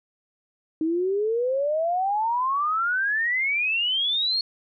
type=exponential sweep; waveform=sine; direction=up; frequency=311.1 to 4370 Hz; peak=-21 dBFS; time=0.81-4.41 s; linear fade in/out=2 ms; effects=none